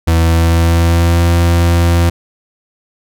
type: tone with pitch glide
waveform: 40% pulse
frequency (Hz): 82.41 to 85.37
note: E2 to F2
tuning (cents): 0 to -39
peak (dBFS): -7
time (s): 0.07-2.1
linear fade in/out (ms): 10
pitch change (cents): +61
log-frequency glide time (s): 0.18-1.27
effects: none